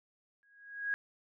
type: tone with exponential growth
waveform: sine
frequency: 1648 Hz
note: G#6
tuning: 14 cents flat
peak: -28 dBFS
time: 0.43-0.94 s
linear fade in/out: 0 ms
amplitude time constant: 110 ms
effects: none